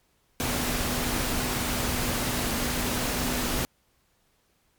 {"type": "tone in noise", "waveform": "sine", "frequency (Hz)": 246.9, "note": "B3", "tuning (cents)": 0, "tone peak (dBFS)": -34, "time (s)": [0.4, 3.65], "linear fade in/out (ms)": 0, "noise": "pink", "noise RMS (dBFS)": -28, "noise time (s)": [0.4, 3.65], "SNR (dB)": -9, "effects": ["pink hiss -68 dBFS RMS until 4.78 s", "MP3 96 kbps"]}